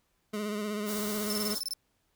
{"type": "tone with vibrato", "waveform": "25% pulse", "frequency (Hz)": 209.6, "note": "G#3", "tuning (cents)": 16, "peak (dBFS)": -28, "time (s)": [0.33, 1.55], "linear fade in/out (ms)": 10, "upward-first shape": "sine", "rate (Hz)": 16, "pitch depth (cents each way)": 42}
{"type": "band-stop noise", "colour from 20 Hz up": "white", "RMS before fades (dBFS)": -38, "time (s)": [0.85, 1.62], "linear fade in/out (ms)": 50, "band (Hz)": [1600, 3400], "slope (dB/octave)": 48}
{"type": "tone bursts", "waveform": "sawtooth", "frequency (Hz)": 5290, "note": "E8", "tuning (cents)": 5, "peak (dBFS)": -29, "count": 9, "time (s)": [1.3, 1.735], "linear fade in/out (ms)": 0, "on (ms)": 27, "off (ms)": 24}
{"effects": ["pink hiss -74 dBFS RMS until 2.15 s"]}